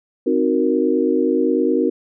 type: chord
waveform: sine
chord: C half-diminished seventh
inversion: none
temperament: equal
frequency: 261.6 / 311.1 / 370 / 466.2 Hz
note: C4 / Eb4 / Gb4 / Bb4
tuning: 0 / 0 / 0 / 0 cents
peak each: -20 dBFS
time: 0.26-1.9 s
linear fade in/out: 10 ms
effects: none